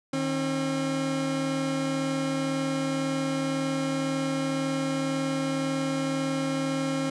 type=tone pair together; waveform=30% pulse; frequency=155.56 / 269.2 Hz; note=D#3 / C4; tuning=0 / +49 cents; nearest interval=major sixth; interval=949 cents; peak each=-30 / -24 dBFS; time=0.13-7.1 s; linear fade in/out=5 ms; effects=resampled to 22050 Hz